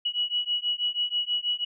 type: beating tone pair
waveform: sine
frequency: 2923 / 2929.2 Hz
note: F#7 / F#7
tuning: -22 / -18 cents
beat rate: 6.2 Hz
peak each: -28 dBFS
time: 0.05-1.65 s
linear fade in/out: 10 ms
effects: none